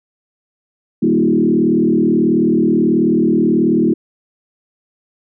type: tone with frequency modulation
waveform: sine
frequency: 278.4 Hz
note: C#4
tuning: 8 cents sharp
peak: -10 dBFS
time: 1.02-3.94 s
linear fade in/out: 10 ms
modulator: 38.5 Hz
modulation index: 2.3
effects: none